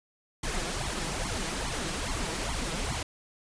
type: noise with flanger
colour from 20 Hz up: pink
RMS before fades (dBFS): -32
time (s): 0.43-3.03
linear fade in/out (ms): 5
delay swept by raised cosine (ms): 0.91 to 6.21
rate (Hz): 2.4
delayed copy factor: +0.95
effects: resampled to 22050 Hz